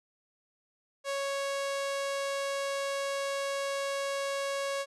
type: tone with low-pass filter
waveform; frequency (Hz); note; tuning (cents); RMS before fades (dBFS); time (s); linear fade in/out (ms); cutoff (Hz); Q
sawtooth; 554; C#5; -1; -33; 1.04-4.86; 50; 8500; 1
effects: none